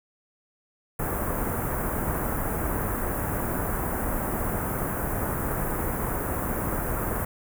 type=band-stop noise; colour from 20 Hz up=pink; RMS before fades=-28 dBFS; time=0.99-7.25 s; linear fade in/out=5 ms; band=1600 to 11000 Hz; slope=24 dB/octave; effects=none